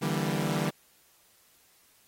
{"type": "chord", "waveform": "sawtooth", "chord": "E half-diminished seventh", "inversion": "third", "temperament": "equal with one note detuned", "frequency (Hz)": [146.83, 164.81, 196, 237.2], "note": ["D3", "E3", "G3", "Bb3"], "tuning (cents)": [0, 0, 0, 30], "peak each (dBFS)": [-28, -28, -28, -32], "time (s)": [0.01, 0.71], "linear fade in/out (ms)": 20, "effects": ["white hiss -63 dBFS RMS until 2.07 s", "AAC 48 kbps"]}